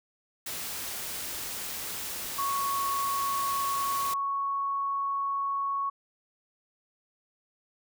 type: noise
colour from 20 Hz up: white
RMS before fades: -36 dBFS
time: 0.46-4.14 s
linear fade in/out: 5 ms
type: tone with vibrato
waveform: sine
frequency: 1108.7 Hz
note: C#6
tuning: in tune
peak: -27 dBFS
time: 2.38-5.9 s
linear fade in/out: 10 ms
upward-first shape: sine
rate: 20 Hz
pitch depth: 9 cents each way
effects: none